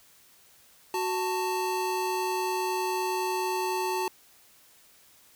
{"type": "tone pair together", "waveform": "square", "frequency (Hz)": [370.6, 888], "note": ["F#4", "A5"], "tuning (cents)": [3, 16], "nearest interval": "octave + minor third", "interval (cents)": 1513, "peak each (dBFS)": [-31, -30], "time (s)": [0.94, 4.08], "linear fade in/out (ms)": 2, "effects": ["white hiss -58 dBFS RMS until 5.35 s"]}